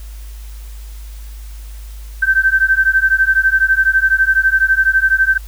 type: beating tone pair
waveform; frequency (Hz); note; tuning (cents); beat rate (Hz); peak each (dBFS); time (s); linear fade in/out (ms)
sine; 1547 / 1559; G6 / G6; -23 / -10; 12; -13; 2.22-5.38; 10
effects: added 52 Hz sine -28 dBFS peak until 5.47 s + white hiss -44 dBFS RMS until 5.47 s